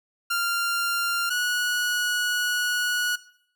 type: tone pair in turn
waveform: sawtooth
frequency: 1391 / 1462.6 Hz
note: F6 / F#6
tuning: -7 / -20 cents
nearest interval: minor second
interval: 87 cents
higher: second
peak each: -19 / -20 dBFS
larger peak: first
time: 0.3-1.3 / 1.3-3.16 s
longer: second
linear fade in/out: 10 ms
effects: noise-tail reverb RT60 0.6 s tail -17 dB re dry